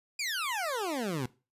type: exponential sweep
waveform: 20% pulse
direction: down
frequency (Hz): 2489 to 117.8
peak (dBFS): -26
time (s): 0.19-1.26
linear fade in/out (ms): 5
effects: noise-tail reverb RT60 0.3 s tail -19 dB re dry + resampled to 32000 Hz